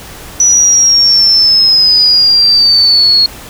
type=exponential sweep; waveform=sine; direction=down; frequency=5920 to 4309 Hz; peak=-4 dBFS; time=0.4-3.26 s; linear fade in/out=2 ms; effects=pink hiss -30 dBFS RMS until 3.49 s